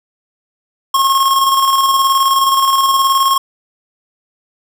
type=tone with tremolo; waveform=square; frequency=1082 Hz; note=C#6; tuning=42 cents flat; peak=-9 dBFS; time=0.94-3.38 s; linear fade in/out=5 ms; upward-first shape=square; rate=19 Hz; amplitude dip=35%; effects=none